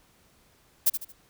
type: noise with echo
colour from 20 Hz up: violet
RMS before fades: -20 dBFS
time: 0.86-0.9 s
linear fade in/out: 10 ms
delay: 75 ms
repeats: 3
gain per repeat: -9 dB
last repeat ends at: 1.125 s
effects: pink hiss -62 dBFS RMS until 1.29 s